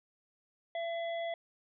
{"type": "harmonic tone", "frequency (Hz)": 673, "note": "E5", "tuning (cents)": 36, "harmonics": [1, 3, 5], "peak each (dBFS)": [-34, -44, -48], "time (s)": [0.75, 1.34], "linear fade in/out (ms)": 2, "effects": []}